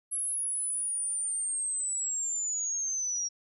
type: linear sweep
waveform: sine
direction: down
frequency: 10910 to 5640 Hz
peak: -29 dBFS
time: 0.11-3.29 s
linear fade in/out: 20 ms
effects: none